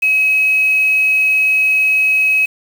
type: tone with quantisation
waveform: sine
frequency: 2553 Hz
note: D#7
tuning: 44 cents sharp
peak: -10 dBFS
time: 0.02-2.46 s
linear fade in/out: 10 ms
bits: 5
effects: none